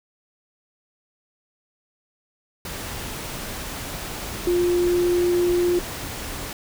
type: tone in noise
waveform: sine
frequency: 352.3 Hz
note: F4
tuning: 15 cents sharp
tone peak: -17 dBFS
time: 4.47-5.79 s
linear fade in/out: 2 ms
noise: pink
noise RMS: -32 dBFS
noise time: 2.65-6.53 s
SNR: +12 dB
effects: none